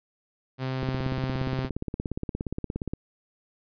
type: tone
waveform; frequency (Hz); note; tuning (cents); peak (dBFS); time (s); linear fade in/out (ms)
sawtooth; 130.81; C3; 0; -24; 0.58-1.7; 50
type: click train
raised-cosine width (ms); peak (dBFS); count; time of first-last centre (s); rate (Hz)
3; -17; 37; 0.83-2.935; 17.1
effects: resampled to 11025 Hz